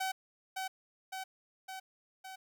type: tone with echo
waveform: sawtooth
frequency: 760 Hz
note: F#5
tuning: 46 cents sharp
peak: -29 dBFS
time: 0-0.12 s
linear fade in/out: 10 ms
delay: 560 ms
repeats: 4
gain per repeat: -3 dB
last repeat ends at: 2.36 s
effects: none